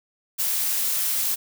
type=noise; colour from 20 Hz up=blue; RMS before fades=-24 dBFS; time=0.38-1.36 s; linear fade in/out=20 ms; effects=none